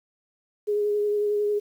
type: tone with vibrato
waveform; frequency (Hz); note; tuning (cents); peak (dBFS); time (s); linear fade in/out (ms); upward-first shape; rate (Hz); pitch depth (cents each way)
sine; 415.3; G#4; 0; -21; 0.67-1.6; 20; sine; 11; 16
effects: 9-bit